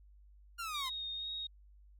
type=linear sweep; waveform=sawtooth; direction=down; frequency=1419 to 1000 Hz; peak=-35 dBFS; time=0.58-0.9 s; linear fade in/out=20 ms
type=tone with vibrato; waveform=sine; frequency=3729 Hz; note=A#7; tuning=in tune; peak=-38 dBFS; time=0.74-1.47 s; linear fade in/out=5 ms; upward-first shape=sine; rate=2.1 Hz; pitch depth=18 cents each way
effects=added 50 Hz sine -57 dBFS peak until 1.99 s